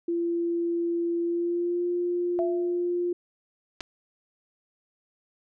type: tone with pitch glide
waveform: sine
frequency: 340.9 to 351.5 Hz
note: F4 to F4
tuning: -42 to +11 cents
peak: -24 dBFS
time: 0.08-3.13 s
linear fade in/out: 5 ms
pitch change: +53 cents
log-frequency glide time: 1.22-1.86 s
type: tone with exponential decay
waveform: sine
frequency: 668 Hz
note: E5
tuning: 23 cents sharp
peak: -24 dBFS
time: 2.39-2.9 s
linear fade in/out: 0 ms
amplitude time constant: 110 ms
type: clicks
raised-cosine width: 0.2 ms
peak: -18 dBFS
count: 2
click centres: 3.806 / 3.809 s
effects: none